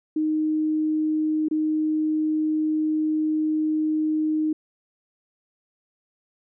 sine tone with dropouts, 310 Hz, D#4, 6 cents flat, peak -20 dBFS, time 0.16-4.53 s, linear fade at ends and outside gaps 5 ms, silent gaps 1.485-1.511 s, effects none

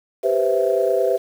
sine chord, C major seventh, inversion second, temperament equal, 392 / 493.9 / 523.3 / 659.3 Hz, G4 / B4 / C5 / E5, 0 / 0 / 0 / 0 cents, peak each -21 dBFS, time 0.23-1.18 s, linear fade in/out 20 ms, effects tanh soft clip ceiling -5 dBFS + 7-bit

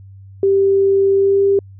sine tone with pitch glide, 392 to 395.9 Hz, G4 to G4, 0 to +17 cents, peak -10 dBFS, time 0.43-1.59 s, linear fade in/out 2 ms, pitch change +17 cents, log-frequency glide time 1.15-1.42 s, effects added 97 Hz sine -36 dBFS peak until 1.79 s

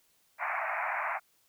pink band-pass noise, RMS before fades -33 dBFS, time 0.38-1.2 s, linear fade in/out 50 ms, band 640 to 2400 Hz, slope 96 dB/octave, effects white hiss -69 dBFS RMS until 1.48 s

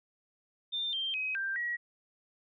sine tone with pitch steps, 3596 / 3160 / 2532 / 1578 / 1913 Hz, A7 / G7 / D#7 / G6 / A#6, +37 / +13 / +30 / +11 / +44 cents, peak -31 dBFS, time 0.72-1.77 s, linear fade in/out 20 ms, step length 210 ms, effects none

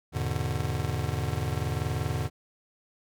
square chord, E dominant seventh, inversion none, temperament just, 82.41 / 103.01 / 123.61 / 148.33 Hz, E2 / G#2 / B2 / D3, 0 / -14 / +2 / +18 cents, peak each -34 dBFS, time 0.12-2.3 s, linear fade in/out 50 ms, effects none

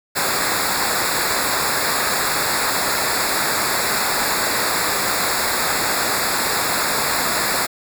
pink noise with comb filter, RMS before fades -20 dBFS, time 0.15-7.67 s, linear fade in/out 20 ms, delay 0.33 ms, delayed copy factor -0.95, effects none

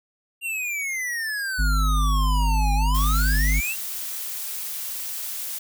square exponential two-way sweep, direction down then up, 2794 to 803 to 2794 Hz, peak -26 dBFS, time 0.41-3.76 s, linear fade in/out 50 ms, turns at 2.74 s
harmonic tone, 51 Hz, G#1, 31 cents flat, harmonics 1 / 3 / 5, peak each -18 / -31 / -35 dBFS, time 1.58-3.61 s, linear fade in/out 20 ms
blue noise, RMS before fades -31 dBFS, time 2.94-5.59 s, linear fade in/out 10 ms
effects none

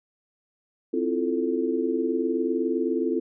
sine chord, F major seventh, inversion second, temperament equal, 261.6 / 329.6 / 349.2 / 440 Hz, C4 / E4 / F4 / A4, 0 / 0 / 0 / 0 cents, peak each -28 dBFS, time 0.93-3.2 s, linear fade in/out 10 ms, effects none

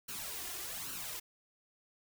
white noise with flanger, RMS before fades -42 dBFS, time 0.08-1.2 s, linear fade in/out 10 ms, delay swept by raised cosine 0.7 to 2.9 ms, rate 1.2 Hz, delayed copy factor +0.7, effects none

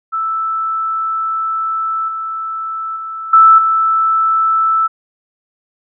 sine tone with level steps, 1318.5 Hz, E6, in tune, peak -15 / -19 / -22 / -3 / -10 dBFS, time 0.12-4.88 s, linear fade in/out 20 ms, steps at 2.08 / 2.96 / 3.33 / 3.58 s, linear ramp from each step 5 ms, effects none

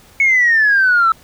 sine exponential sweep, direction down, 2217 to 1306 Hz, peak -8 dBFS, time 0.2-1.12 s, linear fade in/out 2 ms, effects tanh soft clip ceiling -5 dBFS + pink hiss -46 dBFS RMS until 1.23 s

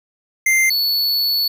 square tone pair in turn, 2091 / 4431 Hz, C7 / C#8, -2 / -2 cents, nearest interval octave + minor second, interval 1300 cents, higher second, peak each -13 / -16 dBFS, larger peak first, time 0.46-0.7 / 0.7-1.48 s, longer second, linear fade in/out 5 ms, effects 8-bit

